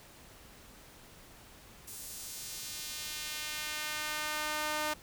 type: tone with high-pass filter sweep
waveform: sawtooth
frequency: 303.8 Hz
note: D#4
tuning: 41 cents flat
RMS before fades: -38 dBFS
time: 1.87-4.94 s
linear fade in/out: 10 ms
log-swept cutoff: 8900 to 750 Hz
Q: 0.85
effects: pink hiss -55 dBFS RMS until 5.02 s